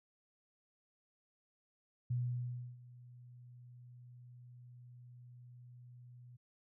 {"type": "tone with ADSR envelope", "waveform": "sine", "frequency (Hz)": 122.7, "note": "B2", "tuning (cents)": -11, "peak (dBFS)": -32, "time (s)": [2.1, 6.37], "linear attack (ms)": 9, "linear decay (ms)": 660, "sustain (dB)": -21, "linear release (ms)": 14, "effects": []}